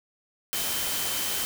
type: tone in noise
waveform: sine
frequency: 3088 Hz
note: G7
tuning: 27 cents flat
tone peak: -37 dBFS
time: 0.53-1.45 s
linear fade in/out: 0 ms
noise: white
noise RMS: -29 dBFS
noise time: 0.53-1.45 s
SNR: -11 dB
effects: none